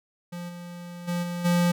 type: tone with level steps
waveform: square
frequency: 174.61 Hz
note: F3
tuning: in tune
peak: -34 / -38 / -26 / -30 / -20 dBFS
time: 0.32-1.72 s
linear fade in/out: 10 ms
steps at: 0.48 / 1.07 / 1.22 / 1.44 s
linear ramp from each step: 20 ms
effects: none